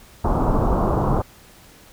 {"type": "low-pass noise", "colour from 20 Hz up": "pink", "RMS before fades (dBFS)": -19, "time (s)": [0.24, 1.22], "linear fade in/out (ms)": 5, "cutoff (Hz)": 1200, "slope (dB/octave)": 48, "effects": ["pink hiss -48 dBFS RMS until 1.92 s"]}